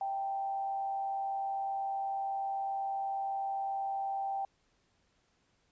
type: tone with frequency modulation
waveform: sine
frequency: 784 Hz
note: G5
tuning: in tune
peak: -32 dBFS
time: 0.01-4.45 s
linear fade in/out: 2 ms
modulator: 127 Hz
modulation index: 0.27
effects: pink hiss -73 dBFS RMS until 5.71 s + resampled to 16000 Hz